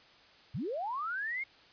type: linear sweep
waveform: sine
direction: up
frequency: 90.7 to 2185 Hz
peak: -33 dBFS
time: 0.54-1.44 s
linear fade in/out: 10 ms
effects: white hiss -59 dBFS RMS until 1.72 s + resampled to 11025 Hz